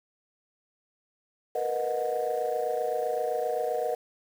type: chord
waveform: sine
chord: B major seventh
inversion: third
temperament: equal with one note detuned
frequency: 466.2 / 493.9 / 622.3 / 731.1 Hz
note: A#4 / B4 / D#5 / F#5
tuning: 0 / 0 / 0 / -21 cents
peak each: -31 dBFS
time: 1.55-3.95 s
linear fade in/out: 5 ms
effects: tanh soft clip ceiling -19 dBFS + 8-bit